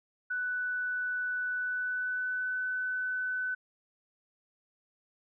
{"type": "tone with pitch glide", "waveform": "sine", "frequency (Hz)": [1489, 1505.4], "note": ["F#6", "F#6"], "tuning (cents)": [11, 29], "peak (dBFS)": -30, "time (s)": [0.3, 3.55], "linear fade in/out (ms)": 10, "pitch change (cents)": 18, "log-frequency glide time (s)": [1.53, 2.61], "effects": []}